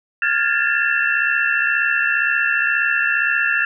sine tone cluster, 1402 / 1642 / 1717 / 1779 / 2693 Hz, F6 / G#6 / A6 / A6 / E7, +6 / -20 / -43 / +19 / +36 cents, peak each -22 dBFS, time 0.22-3.65 s, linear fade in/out 2 ms, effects none

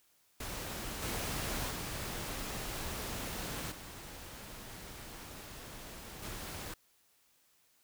pink noise with level steps, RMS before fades -41 / -37 / -40 / -48 / -43 dBFS, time 0.4-6.74 s, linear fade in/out 5 ms, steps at 1.02 / 1.7 / 3.71 / 6.22 s, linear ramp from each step 10 ms, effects white hiss -70 dBFS RMS until 7.83 s

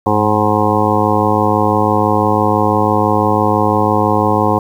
harmonic tone with a mistuned harmonic, 106 Hz, G#2, 36 cents sharp, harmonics 1 / 2 / 3 / 4 / 5 / 7 / 8 / 9 / 10, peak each -19 / -19 / -19 / -19 / -19 / -19 / -19 / -19 / -19 dBFS, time 0.06-4.59 s, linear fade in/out 5 ms, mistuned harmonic 1, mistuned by -65 cents, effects 7-bit

